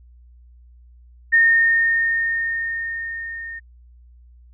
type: tone with level ramp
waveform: sine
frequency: 1833 Hz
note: A#6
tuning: 30 cents flat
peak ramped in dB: -10 to -30 dBFS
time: 1.32-3.6 s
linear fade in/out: 20 ms
effects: added 60 Hz sine -45 dBFS peak until 4.53 s